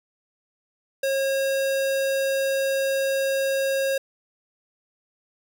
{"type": "tone", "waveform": "square", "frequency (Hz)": 542, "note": "C#5", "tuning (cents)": -39, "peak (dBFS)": -22, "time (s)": [1.03, 3.98], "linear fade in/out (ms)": 5, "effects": []}